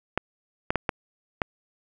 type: clicks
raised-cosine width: 0.5 ms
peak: -8 dBFS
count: 5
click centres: 0.176 / 0.705 / 0.757 / 0.892 / 1.418 s
effects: none